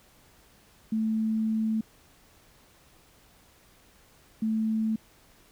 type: tone bursts at uneven times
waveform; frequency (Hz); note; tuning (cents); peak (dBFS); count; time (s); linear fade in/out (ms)
sine; 220; A3; 0; -24; 2; 0.92-1.81 / 4.42-4.96; 5
effects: pink hiss -59 dBFS RMS until 5.51 s